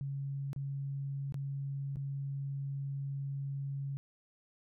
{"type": "tone with dropouts", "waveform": "sine", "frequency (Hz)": 138.59, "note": "C#3", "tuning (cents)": 0, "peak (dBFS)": -35, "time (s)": [0.01, 3.97], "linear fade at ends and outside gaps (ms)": 0, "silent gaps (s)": [[0.531, 0.562], [1.323, 1.343], [1.958, 1.969]], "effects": []}